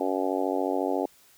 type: harmonic tone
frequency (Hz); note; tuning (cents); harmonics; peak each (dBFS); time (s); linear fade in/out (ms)
94.1; F#2; +30; 3 / 4 / 5 / 6 / 7 / 8 / 9; -30 / -31 / -32 / -33 / -33 / -34 / -35; 0-1.06; 5
effects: white hiss -58 dBFS RMS until 1.37 s